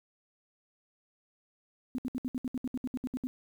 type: tone bursts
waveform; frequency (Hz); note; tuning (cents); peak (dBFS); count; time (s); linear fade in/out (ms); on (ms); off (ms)
sine; 253.9; B3; +48; -30; 14; 1.95-3.27; 0; 33; 66
effects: 10-bit